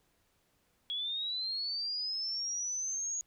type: linear sweep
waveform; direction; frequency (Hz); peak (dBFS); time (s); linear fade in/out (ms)
sine; up; 3322 to 6710; -33; 0.9-3.21; 0
effects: pink hiss -73 dBFS RMS until 3.26 s